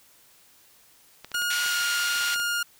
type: clicks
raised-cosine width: 0.2 ms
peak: -22 dBFS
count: 10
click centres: 1.246 / 1.317 / 1.348 / 1.42 / 1.662 / 1.813 / 2.161 / 2.212 / 2.36 / 2.398 s
type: tone with pitch glide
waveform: sawtooth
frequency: 1432 to 1416.4 Hz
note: F6 to F6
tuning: +43 to +24 cents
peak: -21 dBFS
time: 1.34-2.63 s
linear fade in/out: 5 ms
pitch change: -19 cents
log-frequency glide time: 1.65-1.81 s
type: band-pass noise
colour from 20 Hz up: pink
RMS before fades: -32 dBFS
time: 1.5-2.35 s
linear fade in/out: 5 ms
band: 2100 to 7300 Hz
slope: 12 dB/octave
effects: white hiss -57 dBFS RMS until 2.79 s